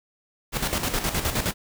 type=noise with tremolo; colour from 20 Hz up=pink; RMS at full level=-24 dBFS; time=0.52-1.54 s; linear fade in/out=50 ms; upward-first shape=square; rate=9.6 Hz; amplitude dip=60%; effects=none